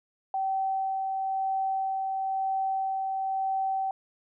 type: tone with tremolo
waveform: sine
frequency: 770 Hz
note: G5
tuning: 31 cents flat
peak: -25 dBFS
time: 0.34-3.91 s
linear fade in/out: 2 ms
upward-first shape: sine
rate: 1 Hz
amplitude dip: 25%
effects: none